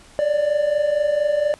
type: tone pair together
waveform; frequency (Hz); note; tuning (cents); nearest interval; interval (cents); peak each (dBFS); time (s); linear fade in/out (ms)
triangle; 571 / 595.3; D5 / D5; -49 / +23; minor second; 72; -21 / -16; 0.19-1.54; 0
effects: pink hiss -48 dBFS RMS until 1.59 s + resampled to 24000 Hz